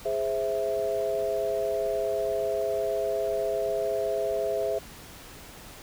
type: chord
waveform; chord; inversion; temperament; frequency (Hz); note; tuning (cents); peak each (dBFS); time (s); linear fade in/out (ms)
sine; Ab augmented; none; equal; 415.3 / 523.3 / 659.3; Ab4 / C5 / E5; 0 / 0 / 0; -30 / -31 / -28; 0.05-4.79; 10
effects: pink hiss -46 dBFS RMS until 5.82 s